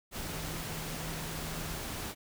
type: tone in noise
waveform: sine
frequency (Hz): 160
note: D#3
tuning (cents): +49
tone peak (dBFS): -43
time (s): 0.24-1.82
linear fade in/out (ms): 50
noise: pink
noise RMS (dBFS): -39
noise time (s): 0.11-2.15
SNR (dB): -7
effects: none